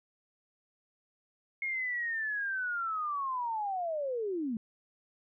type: linear sweep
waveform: sine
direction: down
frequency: 2163 to 210 Hz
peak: -31 dBFS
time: 1.62-4.57 s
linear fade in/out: 2 ms
effects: none